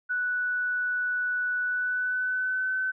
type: tone with pitch glide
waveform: sine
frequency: 1480 to 1520.7 Hz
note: F#6 to F#6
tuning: 0 to +47 cents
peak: -25 dBFS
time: 0.09-2.92 s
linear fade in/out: 20 ms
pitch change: +47 cents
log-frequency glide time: 1.62-2.75 s
effects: none